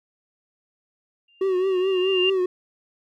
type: tone with exponential growth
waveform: sine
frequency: 2794 Hz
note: F7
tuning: in tune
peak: -18 dBFS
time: 1.28-2.3 s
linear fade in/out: 5 ms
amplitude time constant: 220 ms
type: tone with vibrato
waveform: triangle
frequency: 374.7 Hz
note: F#4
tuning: 22 cents sharp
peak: -17 dBFS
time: 1.41-2.46 s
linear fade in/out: 5 ms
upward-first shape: triangle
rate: 4.7 Hz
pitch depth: 73 cents each way
effects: none